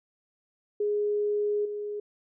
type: tone with level steps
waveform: sine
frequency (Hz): 415.3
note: G#4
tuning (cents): 0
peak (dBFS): -24 / -31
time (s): 0.8-2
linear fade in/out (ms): 5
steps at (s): 1.65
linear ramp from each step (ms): 5
effects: none